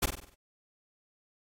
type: noise with echo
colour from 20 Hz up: pink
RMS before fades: -26 dBFS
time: 0.02-0.06 s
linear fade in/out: 10 ms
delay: 48 ms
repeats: 6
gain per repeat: -6 dB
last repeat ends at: 0.348 s
effects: AAC 48 kbps